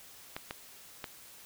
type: clicks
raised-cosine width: 0.3 ms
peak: -21 dBFS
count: 3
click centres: 0.365 / 0.509 / 1.042 s
effects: white hiss -53 dBFS RMS until 1.45 s